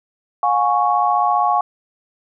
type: chord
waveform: sine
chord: Db major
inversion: first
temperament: equal with one note detuned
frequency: 715.6 / 830.6 / 1108.7 Hz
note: F5 / Ab5 / Db6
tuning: +42 / 0 / 0 cents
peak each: -18 dBFS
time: 0.43-1.61 s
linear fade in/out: 2 ms
effects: none